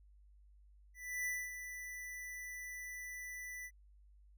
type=tone with ADSR envelope; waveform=square; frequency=1982 Hz; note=B6; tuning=6 cents sharp; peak=-36 dBFS; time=0.94-3.71 s; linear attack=320 ms; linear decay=240 ms; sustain=-9 dB; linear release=57 ms; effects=added 50 Hz sine -60 dBFS peak until 4.37 s